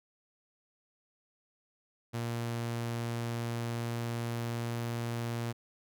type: tone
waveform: sawtooth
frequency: 117.4 Hz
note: A#2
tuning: 13 cents sharp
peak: -29 dBFS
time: 2.13-5.53 s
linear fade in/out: 20 ms
effects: none